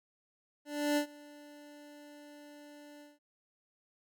25% pulse tone with ADSR envelope, 293.5 Hz, D4, 1 cent flat, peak -23 dBFS, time 0.65-3.19 s, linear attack 320 ms, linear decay 91 ms, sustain -24 dB, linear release 180 ms, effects none

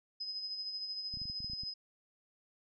sine tone with tremolo, 5050 Hz, D#8, 25 cents sharp, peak -36 dBFS, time 0.2-1.74 s, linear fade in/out 10 ms, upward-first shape sine, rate 13 Hz, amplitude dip 45%
clicks, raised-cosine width 5 ms, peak -37 dBFS, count 10, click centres 1.14 / 1.172 / 1.217 / 1.255 / 1.299 / 1.404 / 1.445 / 1.499 / 1.534 / 1.635 s
effects none

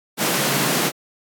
pink high-pass noise, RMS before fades -20 dBFS, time 0.17-0.92 s, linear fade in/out 50 ms, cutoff 130 Hz, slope 96 dB/octave, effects AAC 64 kbps

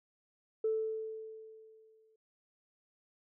sine tone with exponential decay, 440 Hz, A4, in tune, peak -27 dBFS, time 0.64-2.16 s, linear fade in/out 5 ms, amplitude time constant 330 ms, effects tanh soft clip ceiling -23 dBFS

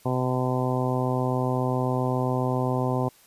harmonic tone, 127.4 Hz, C3, 46 cents flat, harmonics 1 / 2 / 3 / 4 / 5 / 6 / 7 / 8, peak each -26 / -29 / -31 / -32 / -33 / -34 / -34 / -35 dBFS, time 0.05-3.09 s, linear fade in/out 10 ms, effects white hiss -56 dBFS RMS until 3.26 s + resampled to 32000 Hz

